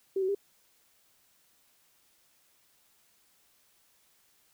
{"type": "tone with pitch steps", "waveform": "sine", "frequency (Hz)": [386.3, 376.1, 399.9], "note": ["G4", "F#4", "G4"], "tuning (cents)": [-25, 28, 35], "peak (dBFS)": -26, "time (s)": [0.16, 0.349], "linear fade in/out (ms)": 5, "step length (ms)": 63, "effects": ["white hiss -67 dBFS RMS until 4.53 s"]}